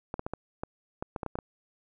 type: clicks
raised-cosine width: 1 ms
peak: -19 dBFS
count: 11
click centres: 0.141 / 0.194 / 0.265 / 0.336 / 0.635 / 1.025 / 1.162 / 1.232 / 1.263 / 1.355 / 1.388 s
effects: none